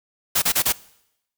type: noise bursts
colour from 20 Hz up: white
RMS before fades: -19 dBFS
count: 4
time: 0.35-0.725 s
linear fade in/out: 10 ms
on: 72 ms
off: 29 ms
effects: noise-tail reverb RT60 0.8 s tail -21 dB re dry